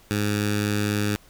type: tone with notch filter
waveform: 10% pulse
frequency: 103.83 Hz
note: G#2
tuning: in tune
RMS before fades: -24 dBFS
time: 0.11-1.16 s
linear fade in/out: 0 ms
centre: 650 Hz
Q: 0.87
effects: pink hiss -54 dBFS RMS until 1.29 s